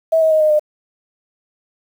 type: tone with pitch steps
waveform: sine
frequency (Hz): 648 / 636.9 / 625.9 / 615.2 / 604.6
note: E5 / D#5 / D#5 / D#5 / D#5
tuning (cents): -30 / +40 / +10 / -20 / -50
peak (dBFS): -10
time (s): 0.12-0.595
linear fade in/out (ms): 10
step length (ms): 95
effects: 7-bit